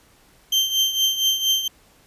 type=tone with tremolo; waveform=35% pulse; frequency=3136 Hz; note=G7; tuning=in tune; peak=-13 dBFS; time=0.52-1.68 s; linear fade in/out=5 ms; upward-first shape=triangle; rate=4.3 Hz; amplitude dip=75%; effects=pink hiss -55 dBFS RMS until 2.06 s + resampled to 32000 Hz